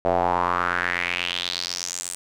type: tone with band-pass filter sweep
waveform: square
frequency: 44.13 Hz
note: F1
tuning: 19 cents sharp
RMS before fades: -25 dBFS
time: 0.05-2.15 s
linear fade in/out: 0 ms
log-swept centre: 630 to 8800 Hz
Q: 4
effects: none